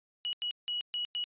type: tone bursts at uneven times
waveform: sine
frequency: 2919 Hz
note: F#7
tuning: 24 cents flat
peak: -31 dBFS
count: 5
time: 0.25-0.33 / 0.42-0.51 / 0.68-0.81 / 0.94-1.05 / 1.15-1.24 s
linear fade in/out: 0 ms
effects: resampled to 8000 Hz